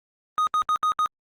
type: tone bursts at uneven times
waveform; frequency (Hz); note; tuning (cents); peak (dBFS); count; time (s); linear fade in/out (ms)
triangle; 1244.5; D#6; 0; -17; 5; 0.38-0.47 / 0.54-0.62 / 0.69-0.76 / 0.83-0.92 / 0.99-1.06; 0
effects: Opus 24 kbps